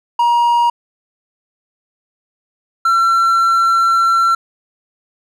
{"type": "tone pair in turn", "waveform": "triangle", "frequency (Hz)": [949, 1353.8], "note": ["A#5", "E6"], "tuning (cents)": [31, 46], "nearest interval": "tritone", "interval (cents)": 615, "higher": "second", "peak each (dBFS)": -8, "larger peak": "neither", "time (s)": [[0.19, 0.7], [2.85, 4.35]], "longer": "second", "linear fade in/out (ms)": 5, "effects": []}